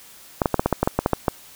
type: clicks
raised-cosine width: 1 ms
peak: -3 dBFS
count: 12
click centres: 0.418 / 0.458 / 0.543 / 0.595 / 0.66 / 0.727 / 0.83 / 0.875 / 0.99 / 1.061 / 1.133 / 1.282 s
effects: white hiss -46 dBFS RMS until 1.55 s